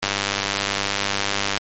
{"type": "click train", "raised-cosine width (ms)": 0.2, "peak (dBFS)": -3, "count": 155, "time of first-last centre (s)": [0.03, 1.575], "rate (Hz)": 99.7, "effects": ["MP3 32 kbps"]}